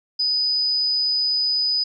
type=tone; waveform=sine; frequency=4984 Hz; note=D#8; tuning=2 cents sharp; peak=-18 dBFS; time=0.19-1.84 s; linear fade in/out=10 ms; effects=none